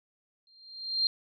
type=tone with exponential growth; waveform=sine; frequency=4186 Hz; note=C8; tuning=in tune; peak=-21 dBFS; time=0.47-1.07 s; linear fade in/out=1 ms; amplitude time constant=130 ms; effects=none